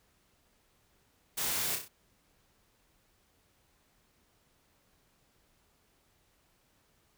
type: noise with echo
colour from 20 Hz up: white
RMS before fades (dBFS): -34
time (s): 1.37-1.76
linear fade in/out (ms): 10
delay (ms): 31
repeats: 4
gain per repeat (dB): -5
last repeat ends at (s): 1.884
effects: pink hiss -70 dBFS RMS until 7.17 s